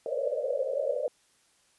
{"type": "band-pass noise", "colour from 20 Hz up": "white", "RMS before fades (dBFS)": -30, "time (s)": [0.06, 1.08], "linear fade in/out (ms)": 2, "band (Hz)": [480, 600], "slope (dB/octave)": 96, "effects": ["white hiss -66 dBFS RMS until 1.78 s", "resampled to 24000 Hz"]}